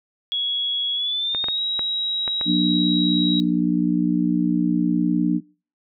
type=tone with pitch glide; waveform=sine; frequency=3344 to 3841 Hz; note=G#7 to B7; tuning=+11 to -49 cents; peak=-21 dBFS; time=0.32-3.4 s; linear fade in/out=0 ms; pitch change=+240 cents; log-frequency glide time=0.94-1.61 s
type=clicks; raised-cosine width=0.5 ms; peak=-15 dBFS; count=6; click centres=1.348 / 1.442 / 1.485 / 1.793 / 2.278 / 2.412 s
type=harmonic tone; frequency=59.7 Hz; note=A#1; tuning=42 cents sharp; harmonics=3 / 4 / 5; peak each=-21 / -23 / -20 dBFS; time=2.45-5.41 s; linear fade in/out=50 ms
effects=noise-tail reverb RT60 0.4 s tail -25 dB re dry